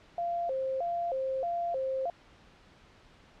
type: tone with vibrato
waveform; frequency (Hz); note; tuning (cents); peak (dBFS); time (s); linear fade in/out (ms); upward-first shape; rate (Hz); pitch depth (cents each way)
sine; 604; D5; +48; -29; 0.18-2.1; 2; square; 1.6; 230
effects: pink hiss -58 dBFS RMS until 3.4 s + low-pass 4000 Hz 12 dB/octave